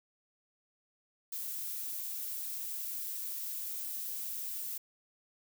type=noise; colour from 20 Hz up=violet; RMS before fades=-39 dBFS; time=1.32-4.78 s; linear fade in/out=5 ms; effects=none